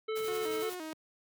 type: harmonic tone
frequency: 438 Hz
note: A4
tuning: 8 cents flat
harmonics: 1 / 3 / 5 / 7 / 9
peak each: -32 / -42 / -46 / -49 / -51 dBFS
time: 0.08-0.7 s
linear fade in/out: 10 ms
type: noise with tremolo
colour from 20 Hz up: white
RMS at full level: -44 dBFS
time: 0.15-0.76 s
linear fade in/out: 20 ms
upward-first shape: sine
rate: 11 Hz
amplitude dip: 55%
type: noise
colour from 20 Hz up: brown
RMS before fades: -50 dBFS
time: 0.17-0.64 s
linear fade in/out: 5 ms
type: tone with vibrato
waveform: sawtooth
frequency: 337.7 Hz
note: E4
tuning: 42 cents sharp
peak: -35 dBFS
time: 0.28-0.93 s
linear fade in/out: 0 ms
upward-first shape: square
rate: 2.9 Hz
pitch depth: 120 cents each way
effects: high-pass 150 Hz 12 dB/octave